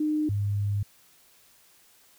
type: tone pair in turn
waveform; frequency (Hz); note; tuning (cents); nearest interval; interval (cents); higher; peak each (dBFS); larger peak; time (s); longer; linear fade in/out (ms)
sine; 304.6 / 101.65; D#4 / G#2; -37 / -37; octave + perfect fifth; 1900; first; -23 / -24; first; 0-0.29 / 0.29-0.83; second; 5
effects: white hiss -59 dBFS RMS until 2.18 s